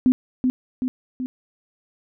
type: tone with echo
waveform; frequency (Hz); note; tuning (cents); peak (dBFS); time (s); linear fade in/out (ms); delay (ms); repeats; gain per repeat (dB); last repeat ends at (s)
sine; 254.4; C4; -48; -12; 0.06-0.12; 0; 380; 3; -4; 1.26
effects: none